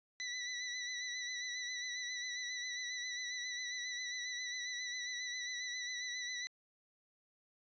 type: tone with vibrato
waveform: 20% pulse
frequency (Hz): 1975.5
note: B6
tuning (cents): 0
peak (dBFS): -34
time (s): 0.2-6.47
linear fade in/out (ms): 0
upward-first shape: sine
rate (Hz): 7.4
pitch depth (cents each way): 35
effects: resampled to 16000 Hz